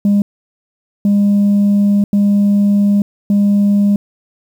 sine tone bursts at uneven times, 202.8 Hz, G#3, 41 cents flat, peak -6 dBFS, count 4, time 0.05-0.22 / 1.05-2.04 / 2.13-3.02 / 3.3-3.96 s, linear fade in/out 2 ms, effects tanh soft clip ceiling -7 dBFS + 7-bit

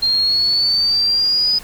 sine exponential sweep, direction up, 4186 to 5000 Hz, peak -13 dBFS, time 0.02-1.59 s, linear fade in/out 10 ms, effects pink hiss -38 dBFS RMS until 1.63 s

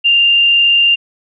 sine tone with frequency modulation, 2794 Hz, F7, in tune, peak -7 dBFS, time 0.04-0.96 s, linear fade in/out 20 ms, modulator 37.8 Hz, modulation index 0.65, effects none

